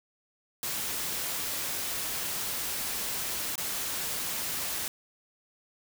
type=noise with dropouts; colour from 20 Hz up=white; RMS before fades=-33 dBFS; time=0.63-4.88 s; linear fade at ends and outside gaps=1 ms; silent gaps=3.556-3.579 s; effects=none